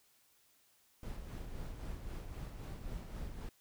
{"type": "noise with tremolo", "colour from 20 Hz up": "brown", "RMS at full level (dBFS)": -42, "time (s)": [1.03, 3.49], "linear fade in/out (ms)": 2, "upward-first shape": "sine", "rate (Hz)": 3.8, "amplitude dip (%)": 45, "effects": ["white hiss -70 dBFS RMS until 3.6 s"]}